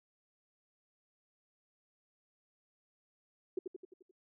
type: tone with echo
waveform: sine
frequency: 370 Hz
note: F#4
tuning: in tune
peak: -31 dBFS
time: 3.57-3.59 s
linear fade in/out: 5 ms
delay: 87 ms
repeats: 6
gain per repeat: -5 dB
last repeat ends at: 4.112 s
effects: none